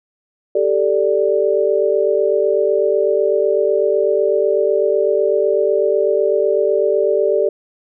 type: chord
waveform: sine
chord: G suspended second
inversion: none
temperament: equal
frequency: 392 / 440 / 587.3 Hz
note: G4 / A4 / D5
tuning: 0 / 0 / 0 cents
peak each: -17 dBFS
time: 0.55-7.49 s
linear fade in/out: 5 ms
effects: none